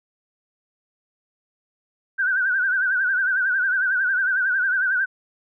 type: tone with vibrato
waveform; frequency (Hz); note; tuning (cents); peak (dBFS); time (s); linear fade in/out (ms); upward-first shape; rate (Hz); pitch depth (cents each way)
sine; 1522; F#6; +48; -18; 2.18-5.06; 20; triangle; 11; 110
effects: none